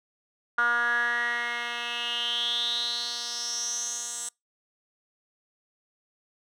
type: tone with band-pass filter sweep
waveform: 10% pulse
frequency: 238.3 Hz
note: A#3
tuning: 38 cents sharp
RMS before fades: -29 dBFS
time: 0.58-4.29 s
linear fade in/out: 5 ms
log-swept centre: 1400 to 7800 Hz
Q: 7.5
effects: noise-tail reverb RT60 0.2 s tail -26 dB re dry